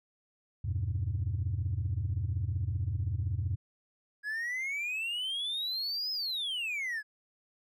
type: chord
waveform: sine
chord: E minor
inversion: none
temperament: equal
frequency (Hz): 82.41 / 98 / 123.47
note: E2 / G2 / B2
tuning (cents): 0 / 0 / 0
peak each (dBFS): -33 / -31 / -35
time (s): 0.64-3.56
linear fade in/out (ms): 10
type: exponential two-way sweep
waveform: triangle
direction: up then down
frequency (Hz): 1661.2 to 5150 to 1661.2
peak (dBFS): -30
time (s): 4.23-7.03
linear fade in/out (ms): 50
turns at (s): 6.12
effects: tanh soft clip ceiling -24 dBFS